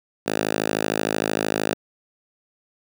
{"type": "tone with high-pass filter", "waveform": "5% pulse", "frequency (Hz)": 53.1, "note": "G#1", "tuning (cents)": 39, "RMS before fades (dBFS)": -24, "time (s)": [0.26, 1.74], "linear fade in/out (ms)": 10, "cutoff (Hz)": 230, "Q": 0.73, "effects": []}